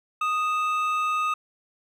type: tone pair together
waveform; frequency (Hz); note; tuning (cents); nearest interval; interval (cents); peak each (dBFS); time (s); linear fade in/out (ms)
triangle; 1242 / 2632; D#6 / E7; -3 / -3; octave + minor second; 1300; -21 / -30; 0.21-1.34; 5
effects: none